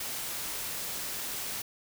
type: noise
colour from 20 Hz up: white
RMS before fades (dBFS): -36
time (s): 0-1.62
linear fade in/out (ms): 5
effects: none